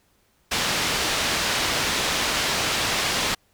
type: low-pass noise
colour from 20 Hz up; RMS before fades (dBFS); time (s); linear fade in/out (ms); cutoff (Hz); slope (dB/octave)
white; -24; 0.51-3.35; 10; 4600; 12
effects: pink hiss -64 dBFS RMS until 3.53 s